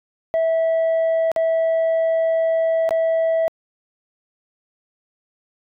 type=tone with dropouts; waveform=sine; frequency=653 Hz; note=E5; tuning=17 cents flat; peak=-13 dBFS; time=0.34-3.48 s; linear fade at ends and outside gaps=0 ms; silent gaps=1.316-1.362 / 2.891-2.908 s; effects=tanh soft clip ceiling -15 dBFS